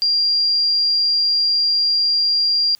sine tone, 4774 Hz, D8, 28 cents sharp, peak -14 dBFS, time 0.02-2.75 s, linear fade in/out 0 ms, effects white hiss -56 dBFS RMS until 2.79 s

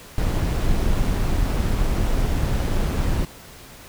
brown noise with amplitude modulation, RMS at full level -19 dBFS, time 0.18-3.25 s, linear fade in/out 2 ms, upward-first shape sine, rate 173 Hz, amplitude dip 30%, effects pink hiss -43 dBFS RMS until 3.88 s

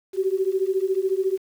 sine beating tone pair, 374.7 / 388.7 Hz, F#4 / G4, +22 / -15 cents, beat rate 14 Hz, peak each -23 dBFS, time 0.13-1.39 s, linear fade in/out 50 ms, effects 8-bit

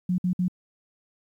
sine tone bursts, 180.6 Hz, F#3, 42 cents flat, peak -21 dBFS, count 3, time 0.09-0.482 s, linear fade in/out 5 ms, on 92 ms, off 58 ms, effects 10-bit

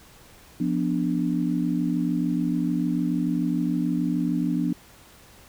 sine chord, B diminished, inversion second, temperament equal, 174.61 / 246.9 / 293.7 Hz, F3 / B3 / D4, 0 / 0 / 0 cents, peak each -26 dBFS, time 0.6-4.73 s, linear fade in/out 5 ms, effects pink hiss -51 dBFS RMS until 5.48 s

